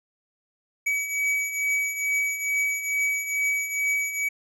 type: beating tone pair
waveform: square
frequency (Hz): 2274 / 2276.3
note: C#7 / C#7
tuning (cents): +44 / +45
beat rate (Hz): 2.3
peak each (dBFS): -31 / -25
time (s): 0.86-4.29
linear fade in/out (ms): 10
effects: low-pass 12000 Hz 12 dB/octave